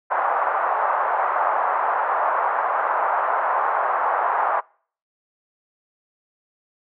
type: band-pass noise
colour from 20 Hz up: white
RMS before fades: -21 dBFS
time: 0.1-4.61 s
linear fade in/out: 20 ms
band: 680 to 1200 Hz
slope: 24 dB/octave
effects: noise-tail reverb RT60 0.5 s tail -26 dB re dry + low-pass 2000 Hz 12 dB/octave